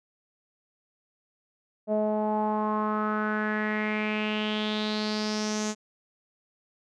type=tone with low-pass filter sweep; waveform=sawtooth; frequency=213.2 Hz; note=G#3; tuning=46 cents sharp; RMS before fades=-28 dBFS; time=1.87-5.75 s; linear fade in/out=50 ms; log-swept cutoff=620 to 6800 Hz; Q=5.1; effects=none